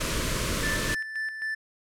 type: band-stop noise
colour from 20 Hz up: pink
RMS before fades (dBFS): -28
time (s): 0-0.95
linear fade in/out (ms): 10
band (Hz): 650 to 950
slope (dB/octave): 96
type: tone with tremolo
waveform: triangle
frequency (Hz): 1760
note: A6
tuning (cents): 0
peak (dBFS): -26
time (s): 0.63-1.55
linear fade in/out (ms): 10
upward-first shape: square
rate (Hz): 3.8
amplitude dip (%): 55
effects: low-pass 11000 Hz 12 dB/octave